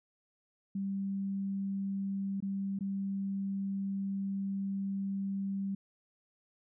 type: tone with dropouts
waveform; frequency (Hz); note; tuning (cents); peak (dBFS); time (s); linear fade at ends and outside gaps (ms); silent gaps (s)
sine; 196; G3; 0; -32; 0.75-5.75; 5; 2.404-2.424 / 2.79-2.807
effects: none